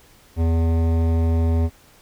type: tone with hard clipping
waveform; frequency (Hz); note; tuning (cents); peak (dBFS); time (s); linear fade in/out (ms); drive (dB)
sine; 82.41; E2; 0; -18; 0.36-1.7; 50; 15
effects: pink hiss -52 dBFS RMS until 2.01 s